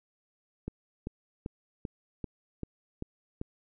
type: click train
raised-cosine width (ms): 3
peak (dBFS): -22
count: 8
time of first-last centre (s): 0.68-3.414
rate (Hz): 2.56
effects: none